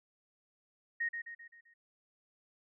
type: tone with echo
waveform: sine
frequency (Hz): 1864.7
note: A#6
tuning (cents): 0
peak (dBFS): -31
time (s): 1-1.09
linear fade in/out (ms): 10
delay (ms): 130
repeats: 5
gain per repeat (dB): -6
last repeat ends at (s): 1.74
effects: none